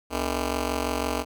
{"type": "ring-modulated tone", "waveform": "10% pulse", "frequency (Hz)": 180, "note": "F#3", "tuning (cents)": -47, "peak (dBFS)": -14, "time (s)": [0.1, 1.25], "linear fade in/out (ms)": 50, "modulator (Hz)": 113, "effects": []}